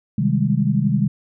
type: chord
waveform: sine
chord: Ab major seventh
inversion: first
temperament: equal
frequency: 130.81 / 155.56 / 196 / 207.7 Hz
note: C3 / Eb3 / G3 / Ab3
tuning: 0 / 0 / 0 / 0 cents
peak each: -21 dBFS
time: 0.18-1.08 s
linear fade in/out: 5 ms
effects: none